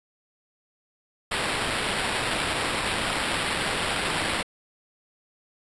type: noise with sample-and-hold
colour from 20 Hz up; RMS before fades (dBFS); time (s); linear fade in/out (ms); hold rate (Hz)
white; -27; 1.31-4.43; 10; 6300
effects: resampled to 24000 Hz